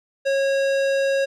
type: tone with tanh clipping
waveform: sine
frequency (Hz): 547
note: C#5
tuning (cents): -23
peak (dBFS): -20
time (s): 0.25-1.26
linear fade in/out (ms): 20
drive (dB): 18
effects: none